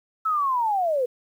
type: linear sweep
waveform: sine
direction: down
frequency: 1318.5 to 474.1 Hz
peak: -20 dBFS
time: 0.25-1.06 s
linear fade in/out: 10 ms
effects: 9-bit

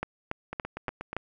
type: two click trains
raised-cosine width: 0.5 ms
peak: -15 / -20 dBFS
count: 5 / 6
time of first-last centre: 0.03-1.166 / 0.53-1.13 s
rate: 3.52 / 8.33 Hz
effects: none

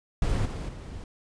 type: noise with level steps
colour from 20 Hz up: brown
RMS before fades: -26 / -33 / -39 dBFS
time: 0.22-1.04 s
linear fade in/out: 2 ms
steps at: 0.45 / 0.68 s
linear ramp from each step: 10 ms
effects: resampled to 22050 Hz

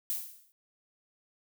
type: noise with exponential decay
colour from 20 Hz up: violet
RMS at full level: -30 dBFS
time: 0.1-0.52 s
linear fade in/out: 0 ms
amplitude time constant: 91 ms
effects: none

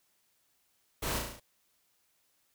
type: noise with echo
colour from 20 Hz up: pink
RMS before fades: -35 dBFS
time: 1.02-1.19 s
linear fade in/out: 10 ms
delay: 35 ms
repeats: 6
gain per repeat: -3 dB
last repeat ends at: 1.4 s
effects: white hiss -73 dBFS RMS until 2.54 s

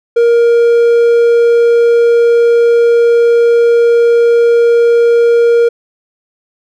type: tone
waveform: triangle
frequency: 469.4 Hz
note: A#4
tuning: 12 cents sharp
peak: -3 dBFS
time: 0.16-5.69 s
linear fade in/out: 10 ms
effects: none

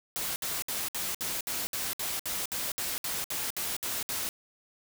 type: noise bursts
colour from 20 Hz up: white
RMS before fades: -33 dBFS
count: 16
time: 0.16-4.29 s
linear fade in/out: 0 ms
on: 200 ms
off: 62 ms
effects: none

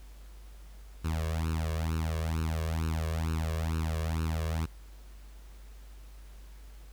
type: tone with flanger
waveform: sawtooth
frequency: 80.4 Hz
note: E2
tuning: 43 cents flat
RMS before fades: -31 dBFS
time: 1.04-4.66 s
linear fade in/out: 10 ms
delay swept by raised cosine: 0.73 to 1.83 ms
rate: 2.2 Hz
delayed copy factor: +1
effects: added 50 Hz sine -46 dBFS peak until 6.92 s + pink hiss -60 dBFS RMS until 6.92 s

